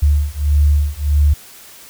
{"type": "beating tone pair", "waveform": "sine", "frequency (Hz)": [72.4, 74], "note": ["D2", "D2"], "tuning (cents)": [-24, 14], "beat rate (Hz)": 1.6, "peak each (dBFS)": -14, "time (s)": [0.02, 1.34], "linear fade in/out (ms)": 10, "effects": ["white hiss -40 dBFS RMS until 1.89 s"]}